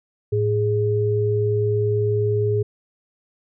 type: tone pair together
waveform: sine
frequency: 108.9 / 415.1 Hz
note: A2 / G#4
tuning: -17 / -1 cents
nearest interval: octave + major seventh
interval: 2316 cents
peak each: -20 dBFS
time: 0.32-2.63 s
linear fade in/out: 10 ms
effects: none